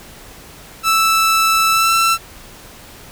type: tone with pitch glide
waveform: sawtooth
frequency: 1318.5 to 1338.5 Hz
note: E6 to E6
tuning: 0 to +26 cents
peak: -8 dBFS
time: 0.83-2.18 s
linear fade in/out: 50 ms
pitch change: +26 cents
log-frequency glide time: 1.72-1.93 s
effects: pink hiss -39 dBFS RMS until 3.11 s